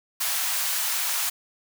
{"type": "high-pass noise", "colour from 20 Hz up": "white", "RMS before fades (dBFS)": -26, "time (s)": [0.2, 1.3], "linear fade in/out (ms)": 10, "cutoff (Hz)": 730, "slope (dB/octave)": 24, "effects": []}